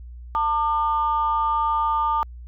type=tone pair together; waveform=sine; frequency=899 / 1200 Hz; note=A5 / D6; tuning=+37 / +37 cents; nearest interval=perfect fourth; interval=500 cents; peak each=-21 dBFS; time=0.35-2.23 s; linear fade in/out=0 ms; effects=tanh soft clip ceiling -12 dBFS + added 60 Hz sine -36 dBFS peak until 2.47 s